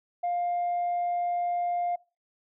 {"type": "tone", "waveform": "sine", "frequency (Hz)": 703, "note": "F5", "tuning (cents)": 11, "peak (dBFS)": -24, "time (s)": [0.23, 1.96], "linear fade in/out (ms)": 10, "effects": ["noise-tail reverb RT60 0.3 s tail -23 dB re dry", "tanh soft clip ceiling -23 dBFS"]}